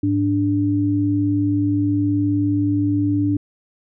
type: tone pair together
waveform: sine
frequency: 103.83 / 292.4 Hz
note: G#2 / D4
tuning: 0 / -7 cents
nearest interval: octave + tritone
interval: 1793 cents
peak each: -21 / -17 dBFS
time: 0.03-3.37 s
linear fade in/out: 5 ms
effects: none